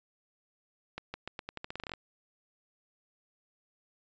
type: accelerating click train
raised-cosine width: 0.3 ms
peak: -22 dBFS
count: 15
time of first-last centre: 0.98-1.937 s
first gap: 160 ms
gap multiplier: 0.85
effects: resampled to 16000 Hz